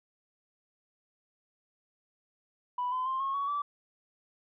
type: tone with pitch steps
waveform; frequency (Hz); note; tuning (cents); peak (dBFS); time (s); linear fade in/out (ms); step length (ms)
sine; 987.8 / 1019.7 / 1052.6 / 1086.6 / 1121.7 / 1157.9; B5 / C6 / C6 / C#6 / C#6 / D6; 0 / -45 / +10 / -35 / +20 / -25; -28; 2.78-3.62; 5; 140
effects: tanh soft clip ceiling -25 dBFS